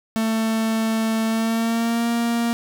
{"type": "tone with pitch glide", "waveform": "45% pulse", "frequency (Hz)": [222.7, 234], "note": ["A3", "A#3"], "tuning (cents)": [21, 7], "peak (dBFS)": -19, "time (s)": [0.16, 2.53], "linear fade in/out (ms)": 0, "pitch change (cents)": 86, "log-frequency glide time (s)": [1.26, 2.08], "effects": []}